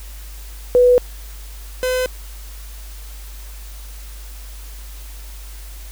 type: tone pair in turn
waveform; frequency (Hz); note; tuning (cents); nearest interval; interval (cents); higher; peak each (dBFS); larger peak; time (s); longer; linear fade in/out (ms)
sine / 45% pulse; 493.9 / 508.7; B4 / C5; 0 / -49; minor second; 51; second; -8 / -17; first; 0.75-0.98 / 1.83-2.06; neither; 0
effects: added 50 Hz sine -32 dBFS peak until 5.91 s + white hiss -42 dBFS RMS until 5.91 s